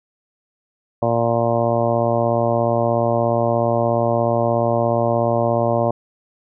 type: harmonic tone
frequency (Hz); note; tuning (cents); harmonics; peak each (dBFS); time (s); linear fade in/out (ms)
116.9; A#2; +5; 1 / 2 / 3 / 4 / 5 / 6 / 7 / 8 / 9; -23 / -25 / -26 / -26 / -19 / -23 / -30 / -29 / -30; 1.02-5.91; 5
effects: none